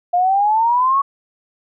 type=exponential sweep; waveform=sine; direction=up; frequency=698.5 to 1124 Hz; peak=-12 dBFS; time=0.13-1.02 s; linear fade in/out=10 ms; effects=none